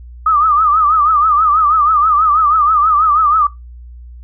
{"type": "tone with vibrato", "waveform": "sine", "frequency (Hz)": 1230, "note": "D#6", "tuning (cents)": -20, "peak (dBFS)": -8, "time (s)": [0.26, 3.47], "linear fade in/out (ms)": 5, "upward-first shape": "triangle", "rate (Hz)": 6.2, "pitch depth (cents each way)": 130, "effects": ["noise-tail reverb RT60 0.2 s tail -21 dB re dry", "added 60 Hz sine -31 dBFS peak until 4.23 s"]}